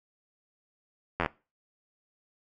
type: slowing click train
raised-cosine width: 0.5 ms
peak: -12 dBFS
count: 6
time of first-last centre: 1.2-1.261 s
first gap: 11 ms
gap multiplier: 1.05
effects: noise-tail reverb RT60 0.3 s tail -21 dB re dry